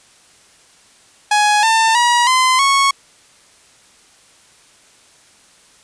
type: tone with pitch steps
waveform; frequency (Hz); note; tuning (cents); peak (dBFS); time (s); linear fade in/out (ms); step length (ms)
sawtooth; 836 / 896 / 960.3 / 1029.2 / 1103.1; G#5 / A5 / B5 / C6 / C#6; +11 / +31 / -49 / -29 / -9; -7; 1.31-2.91; 5; 320
effects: white hiss -49 dBFS RMS until 5.83 s + resampled to 22050 Hz